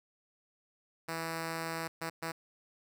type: tone bursts at uneven times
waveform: 5% pulse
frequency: 163.8 Hz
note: E3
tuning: 11 cents flat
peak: -24 dBFS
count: 3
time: 1.08-1.88 / 2.01-2.1 / 2.22-2.32 s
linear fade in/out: 10 ms
effects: none